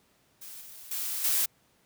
blue noise with level steps, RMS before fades -44 / -47 / -33 / -26 dBFS, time 0.41-1.46 s, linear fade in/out 10 ms, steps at 0.61 / 0.91 / 1.24 s, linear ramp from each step 5 ms, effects pink hiss -66 dBFS RMS until 1.85 s + high-pass 80 Hz 12 dB/octave

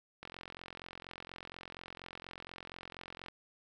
click train, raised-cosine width 0.3 ms, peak -29 dBFS, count 136, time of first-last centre 0.23-3.284 s, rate 44.2 Hz, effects none

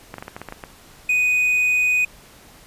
clicks, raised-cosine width 0.5 ms, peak -17 dBFS, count 9, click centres 0.141 / 0.183 / 0.225 / 0.281 / 0.365 / 0.416 / 0.487 / 0.524 / 0.638 s
triangle tone, 2489 Hz, D#7, in tune, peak -14 dBFS, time 1.09-2.05 s, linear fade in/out 5 ms
effects pink hiss -47 dBFS RMS until 2.66 s + resampled to 32000 Hz

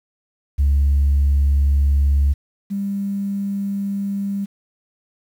sine tone pair in turn, 70.4 / 199.12 Hz, C#2 / G3, +27 / +27 cents, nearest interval octave + tritone, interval 1800 cents, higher second, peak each -11 / -20 dBFS, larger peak first, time 0.58-2.34 / 2.7-4.46 s, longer neither, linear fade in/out 20 ms, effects tanh soft clip ceiling -10 dBFS + 8-bit

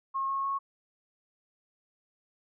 sine tone with pitch steps, 1081 / 1089.8 / 1098.6 Hz, C#6 / C#6 / C#6, -44 / -30 / -16 cents, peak -28 dBFS, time 0.14-0.59 s, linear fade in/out 20 ms, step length 150 ms, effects none

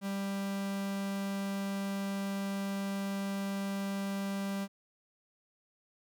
45% pulse tone, 197.1 Hz, G3, 10 cents sharp, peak -33 dBFS, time 0.01-4.68 s, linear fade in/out 50 ms, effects none

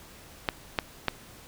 clicks, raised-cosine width 0.3 ms, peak -8 dBFS, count 3, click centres 0.488 / 0.788 / 1.083 s, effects pink hiss -50 dBFS RMS until 1.47 s

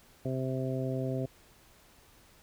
harmonic tone, 130.81 Hz, C3, in tune, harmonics 1 / 2 / 3 / 4 / 5, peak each -33 / -36 / -38 / -39 / -40 dBFS, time 0.25-1.26 s, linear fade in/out 5 ms, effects pink hiss -60 dBFS RMS until 2.42 s

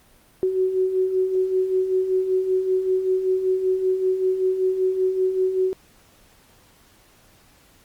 sine beating tone pair, 370 / 375.2 Hz, F#4 / F#4, 0 / +24 cents, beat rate 5.2 Hz, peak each -27 / -19 dBFS, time 0.43-5.73 s, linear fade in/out 0 ms, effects pink hiss -55 dBFS RMS until 7.84 s + Opus 32 kbps

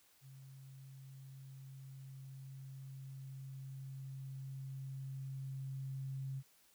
sine tone with level ramp, 134.2 Hz, C3, 44 cents sharp, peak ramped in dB -53 to -39 dBFS, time 0.21-6.43 s, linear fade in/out 50 ms, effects white hiss -69 dBFS RMS until 6.74 s

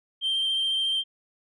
sine tone with vibrato, 3152 Hz, G7, 9 cents sharp, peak -21 dBFS, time 0.21-1.04 s, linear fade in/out 50 ms, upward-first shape sine, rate 14 Hz, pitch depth 14 cents each way, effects tanh soft clip ceiling -21 dBFS

